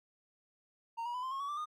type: tone with pitch steps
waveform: triangle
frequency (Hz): 922 / 960 / 999.7 / 1040.9 / 1083.9 / 1128.6 / 1175.1 / 1223.6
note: A#5 / B5 / B5 / C6 / C#6 / C#6 / D6 / D#6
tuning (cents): -19 / -49 / +21 / -9 / -39 / +31 / +1 / -29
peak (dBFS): -34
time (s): 0.97-1.658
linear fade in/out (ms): 20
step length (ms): 86
effects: none